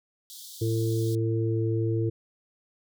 pink high-pass noise, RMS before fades -44 dBFS, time 0.3-1.15 s, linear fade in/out 0 ms, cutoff 3300 Hz, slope 96 dB/octave
harmonic tone, 112.4 Hz, A2, 37 cents sharp, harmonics 1 / 3 / 4, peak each -25 / -29 / -32 dBFS, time 0.61-2.1 s, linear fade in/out 10 ms
effects none

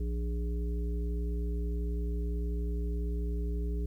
harmonic tone with a mistuned harmonic, 59.2 Hz, A#1, 27 cents sharp, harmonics 1 / 3 / 5 / 7, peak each -30 / -41 / -45 / -43 dBFS, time 0-3.86 s, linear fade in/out 5 ms, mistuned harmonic 3, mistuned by -57 cents, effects 11-bit

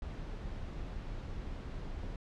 brown noise, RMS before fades -41 dBFS, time 0.02-2.16 s, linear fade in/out 2 ms, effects low-pass 5000 Hz 12 dB/octave

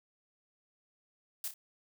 blue noise with echo, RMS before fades -37 dBFS, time 1.44-1.48 s, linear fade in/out 2 ms, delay 30 ms, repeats 2, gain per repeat -8 dB, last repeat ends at 1.54 s, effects none

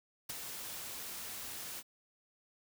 white noise with ADSR envelope, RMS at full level -37 dBFS, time 0.29-1.83 s, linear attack 10 ms, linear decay 13 ms, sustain -7 dB, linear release 40 ms, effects none

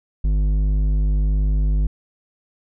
square tone with low-pass filter, 50.7 Hz, G#1, 41 cents flat, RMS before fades -18 dBFS, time 0.24-1.87 s, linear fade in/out 5 ms, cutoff 170 Hz, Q 0.63, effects none

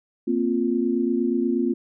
sine chord, Bb suspended second, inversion none, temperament equal, 233.1 / 261.6 / 349.2 Hz, Bb3 / C4 / F4, 0 / 0 / 0 cents, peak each -24 dBFS, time 0.27-1.74 s, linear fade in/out 10 ms, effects none

